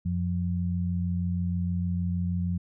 sine tone pair together, 90.2 / 176.59 Hz, F#2 / F3, -44 / +19 cents, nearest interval octave, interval 1163 cents, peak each -28 / -28 dBFS, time 0.05-2.58 s, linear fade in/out 10 ms, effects none

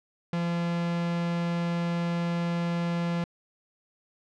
45% pulse tone, 171.2 Hz, F3, 34 cents flat, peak -26 dBFS, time 0.33-3.24 s, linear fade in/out 2 ms, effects low-pass 4000 Hz 12 dB/octave

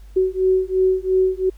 sine beating tone pair, 373.4 / 376.3 Hz, F#4 / F#4, +16 / +29 cents, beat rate 2.9 Hz, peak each -18 dBFS, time 0.16-1.5 s, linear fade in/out 10 ms, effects added 50 Hz sine -38 dBFS peak until 1.57 s + pink hiss -57 dBFS RMS until 1.57 s

